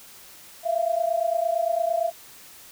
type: tone pair together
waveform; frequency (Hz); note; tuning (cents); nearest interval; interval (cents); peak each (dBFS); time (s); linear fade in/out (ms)
sine; 659.3 / 688.1; E5 / F5; 0 / -26; minor second; 74; -24 / -24; 0.63-2.12; 50
effects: white hiss -47 dBFS RMS until 2.71 s